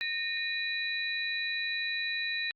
sine tone cluster, 1843 / 2457 / 3946 Hz, A#6 / D#7 / B7, -20 / -22 / -2 cents, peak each -34 / -35 / -35 dBFS, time 0.01-2.51 s, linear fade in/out 0 ms, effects Opus 48 kbps

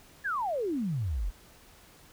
sine exponential sweep, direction down, 1764 to 39.17 Hz, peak -28 dBFS, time 0.24-1.31 s, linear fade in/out 20 ms, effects pink hiss -56 dBFS RMS until 2.12 s

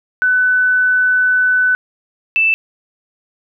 sine tone pair in turn, 1500 / 2646 Hz, F#6 / E7, +23 / +6 cents, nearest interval minor seventh, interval 983 cents, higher second, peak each -10 dBFS, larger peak neither, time 0.22-1.75 / 2.36-2.54 s, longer first, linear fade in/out 0 ms, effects none

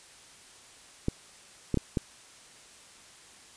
clicks, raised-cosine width 3 ms, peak -13 dBFS, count 4, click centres 1.084 / 1.743 / 1.773 / 1.972 s, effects white hiss -53 dBFS RMS until 3.56 s + resampled to 22050 Hz

